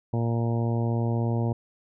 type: harmonic tone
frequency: 116.54 Hz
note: A#2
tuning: in tune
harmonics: 1 / 2 / 3 / 4 / 5 / 6 / 7 / 8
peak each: -24 / -30 / -34 / -36 / -38 / -40 / -41 / -42 dBFS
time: 0.13-1.53 s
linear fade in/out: 5 ms
effects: none